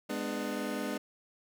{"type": "chord", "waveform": "25% pulse", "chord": "G# diminished", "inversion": "none", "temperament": "just", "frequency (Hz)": [207.7, 249.2, 299], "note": ["G#3", "B3", "D4"], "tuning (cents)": [0, 16, 31], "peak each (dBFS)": -34, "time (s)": [0.09, 0.98], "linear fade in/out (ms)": 10, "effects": []}